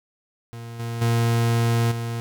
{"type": "tone with level steps", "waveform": "40% pulse", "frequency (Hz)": 116.54, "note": "A#2", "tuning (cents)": 0, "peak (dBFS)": [-33, -26, -17, -25], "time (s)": [0.53, 2.2], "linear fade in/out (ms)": 0, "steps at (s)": [0.79, 1.01, 1.91], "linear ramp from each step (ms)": 10, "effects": []}